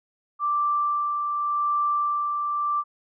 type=tone with tremolo; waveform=sine; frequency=1174.7 Hz; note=D6; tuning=in tune; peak=-20 dBFS; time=0.39-2.84 s; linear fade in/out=50 ms; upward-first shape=sine; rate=0.87 Hz; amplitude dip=35%; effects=none